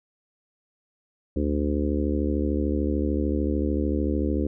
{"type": "harmonic tone", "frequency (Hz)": 73.42, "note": "D2", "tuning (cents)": 0, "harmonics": [1, 3, 4, 5, 6, 7], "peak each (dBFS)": [-26, -29, -27, -31, -34, -34], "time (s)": [1.36, 4.47], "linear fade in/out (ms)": 5, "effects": []}